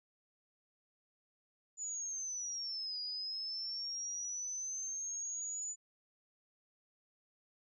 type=linear two-way sweep; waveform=sine; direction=down then up; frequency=7000 to 4877 to 7000 Hz; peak=-38 dBFS; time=1.77-5.76 s; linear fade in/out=50 ms; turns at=3 s; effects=none